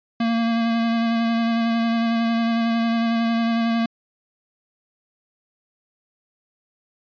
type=tone with vibrato; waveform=square; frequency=230 Hz; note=A#3; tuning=23 cents flat; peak=-19 dBFS; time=0.2-3.86 s; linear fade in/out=5 ms; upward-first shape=sine; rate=11 Hz; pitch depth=17 cents each way; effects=resampled to 11025 Hz